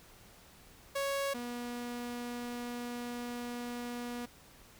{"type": "tone pair in turn", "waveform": "sawtooth", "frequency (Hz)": [554.4, 241.6], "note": ["C#5", "B3"], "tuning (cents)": [0, -38], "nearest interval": "octave + major second", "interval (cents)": 1438, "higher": "first", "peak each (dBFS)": [-28, -34], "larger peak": "first", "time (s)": [[0.95, 1.34], [1.34, 4.26]], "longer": "second", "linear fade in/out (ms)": 10, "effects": ["pink hiss -58 dBFS RMS until 4.79 s"]}